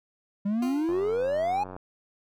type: exponential sweep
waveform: triangle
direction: up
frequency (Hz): 196 to 850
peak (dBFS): -22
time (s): 0.45-1.64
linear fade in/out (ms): 10
type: tone with exponential decay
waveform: 20% pulse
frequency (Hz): 348.8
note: F4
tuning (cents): -2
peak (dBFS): -28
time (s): 0.62-1.31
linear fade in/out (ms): 5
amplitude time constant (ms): 150
type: click train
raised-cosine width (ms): 1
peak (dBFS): -26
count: 82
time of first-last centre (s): 0.89-1.765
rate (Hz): 92.6
effects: none